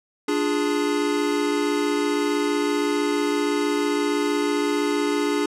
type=chord; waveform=square; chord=D diminished; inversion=none; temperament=equal; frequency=293.7 / 349.2 / 415.3 Hz; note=D4 / F4 / Ab4; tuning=0 / 0 / 0 cents; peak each=-24 / -29 / -25 dBFS; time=0.28-5.46 s; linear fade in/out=5 ms; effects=low-pass 9000 Hz 12 dB/octave